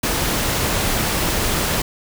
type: noise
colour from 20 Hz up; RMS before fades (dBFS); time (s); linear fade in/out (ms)
pink; -20; 0.03-1.82; 5
effects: none